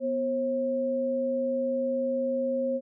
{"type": "tone pair together", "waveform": "sine", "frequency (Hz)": [246.9, 536.9], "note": ["B3", "C5"], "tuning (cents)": [0, 45], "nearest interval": "octave + minor second", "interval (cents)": 1345, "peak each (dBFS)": [-31, -26], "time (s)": [0, 2.81], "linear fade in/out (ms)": 50, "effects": []}